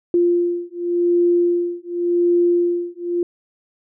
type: beating tone pair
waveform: sine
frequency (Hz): 347.9 / 348.79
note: F4 / F4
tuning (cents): -7 / -2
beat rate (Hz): 0.89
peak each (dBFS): -18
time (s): 0.14-3.23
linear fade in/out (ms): 2
effects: none